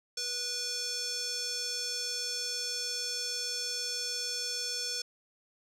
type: tone with band-pass filter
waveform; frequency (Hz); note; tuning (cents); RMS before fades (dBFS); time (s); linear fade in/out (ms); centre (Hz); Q
square; 488.8; B4; -18; -35; 0.17-5.02; 5; 5500; 4
effects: none